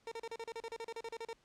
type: tone bursts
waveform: 30% pulse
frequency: 457.5 Hz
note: A#4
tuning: 32 cents flat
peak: -38 dBFS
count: 16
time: 0.07-1.331 s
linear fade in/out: 2 ms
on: 46 ms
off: 35 ms
effects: pink hiss -71 dBFS RMS until 1.44 s + low-pass 7000 Hz 12 dB/octave